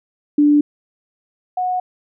sine tone pair in turn, 293.7 / 732 Hz, D4 / F#5, 0 / -19 cents, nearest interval octave + major third, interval 1581 cents, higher second, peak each -9 / -17 dBFS, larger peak first, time 0.38-0.61 / 1.57-1.8 s, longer neither, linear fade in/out 5 ms, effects none

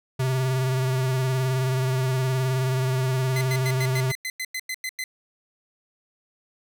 square tone with vibrato, 130.2 Hz, C3, 8 cents flat, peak -22 dBFS, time 0.19-4.12 s, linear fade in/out 10 ms, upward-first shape sine, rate 19 Hz, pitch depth 35 cents each way
sawtooth tone bursts, 2041 Hz, C7, 44 cents flat, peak -24 dBFS, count 12, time 3.36-5.04 s, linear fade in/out 2 ms, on 52 ms, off 96 ms
effects none

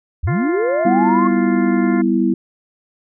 sine linear sweep, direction up, 59.6 to 1100 Hz, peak -15 dBFS, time 0.23-1.28 s, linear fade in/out 10 ms
harmonic tone, 349.2 Hz, F4, in tune, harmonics 1 / 2 / 3 / 4 / 5 / 6, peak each -25 / -28 / -30 / -31 / -32 / -33 dBFS, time 0.27-2.02 s, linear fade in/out 10 ms
sine chord, E minor, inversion first, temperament equal with one note detuned, 196.56 / 246.9 / 329.6 Hz, G3 / B3 / E4, +5 / 0 / 0 cents, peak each -18 / -17 / -17 dBFS, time 0.85-2.34 s, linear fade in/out 5 ms
effects none

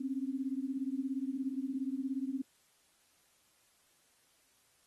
sine beating tone pair, 260 / 277 Hz, C4 / C#4, -11 / -1 cents, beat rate 17 Hz, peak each -36 / -37 dBFS, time 0-2.42 s, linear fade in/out 10 ms, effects white hiss -70 dBFS RMS until 4.86 s + AAC 32 kbps

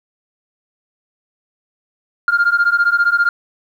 sine beating tone pair, 1396.9 / 1411.9 Hz, F6 / F6, 0 / +18 cents, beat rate 15 Hz, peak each -13 dBFS, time 2.28-3.29 s, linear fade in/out 2 ms, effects tanh soft clip ceiling -7 dBFS + 8-bit

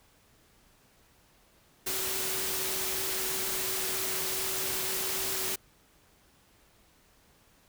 sine tone in noise, 379.3 Hz, F#4, 43 cents sharp, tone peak -41 dBFS, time 1.86-5.56 s, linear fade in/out 10 ms, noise white, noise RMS -32 dBFS, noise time 1.86-5.56 s, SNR -12 dB, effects pink hiss -63 dBFS RMS until 7.68 s

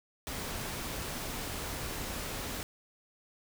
pink noise, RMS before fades -38 dBFS, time 0.27-2.63 s, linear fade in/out 0 ms, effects none

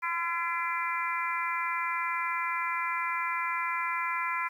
harmonic tone, 339.6 Hz, F4, 48 cents flat, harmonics 3 / 4 / 5 / 6 / 7, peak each -32 / -35 / -39 / -35 / -36 dBFS, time 0.02-4.49 s, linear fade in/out 20 ms, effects 10-bit

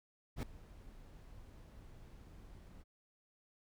brown noise with ADSR envelope, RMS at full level -34 dBFS, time 0.36-2.84 s, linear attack 68 ms, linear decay 4 ms, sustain -21 dB, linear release 30 ms, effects none

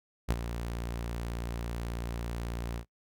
sawtooth tone with ADSR envelope, 58.27 Hz, A#1, in tune, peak -20 dBFS, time 0.28-2.85 s, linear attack 26 ms, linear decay 39 ms, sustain -10 dB, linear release 80 ms, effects noise-tail reverb RT60 0.1 s tail -22 dB re dry

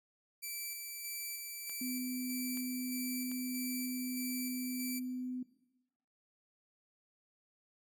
5% pulse tone with tremolo, 2326 Hz, D7, 17 cents flat, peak -30 dBFS, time 0.42-5 s, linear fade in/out 20 ms, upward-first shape square, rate 1.6 Hz, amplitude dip 30%
clicks, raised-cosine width 0.3 ms, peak -37 dBFS, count 3, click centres 1.696 / 2.573 / 3.316 s
sine tone, 252.5 Hz, B3, 39 cents sharp, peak -37 dBFS, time 1.81-5.43 s, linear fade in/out 5 ms
effects noise-tail reverb RT60 1.0 s tail -17 dB re dry

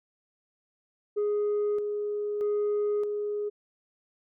sine tone with tremolo, 415.3 Hz, G#4, in tune, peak -22 dBFS, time 1.16-3.5 s, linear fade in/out 20 ms, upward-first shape square, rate 0.8 Hz, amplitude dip 45%, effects tanh soft clip ceiling -23 dBFS

